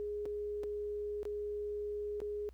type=tone with dropouts; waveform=sine; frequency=415.2 Hz; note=G#4; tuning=in tune; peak=-36 dBFS; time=0-2.49 s; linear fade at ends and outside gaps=0 ms; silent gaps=0.255-0.26 / 0.634-0.638 / 1.231-1.253 / 2.203-2.217 s; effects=added 60 Hz sine -53 dBFS peak until 2.53 s + pink hiss -75 dBFS RMS until 2.53 s